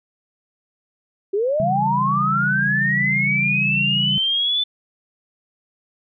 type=linear sweep; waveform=sine; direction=up; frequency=377.6 to 3520 Hz; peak=-17 dBFS; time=1.33-4.64 s; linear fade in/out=10 ms
type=chord; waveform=sine; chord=C# diminished; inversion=none; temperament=equal; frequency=138.59 / 164.81 / 196 Hz; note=C#3 / E3 / G3; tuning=0 / 0 / 0 cents; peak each=-25 / -29 / -25 dBFS; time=1.6-4.18 s; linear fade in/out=0 ms
effects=none